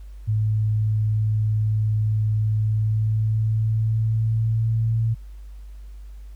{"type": "tone with pitch glide", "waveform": "sine", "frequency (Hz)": [107.6, 112.62], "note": ["A2", "A2"], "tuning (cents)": [-38, 41], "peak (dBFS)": -18, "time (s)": [0.27, 5.15], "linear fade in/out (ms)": 20, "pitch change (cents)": 79, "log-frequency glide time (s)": [2.55, 4.88], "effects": ["added 50 Hz sine -36 dBFS peak until 6.35 s", "pink hiss -61 dBFS RMS until 6.35 s"]}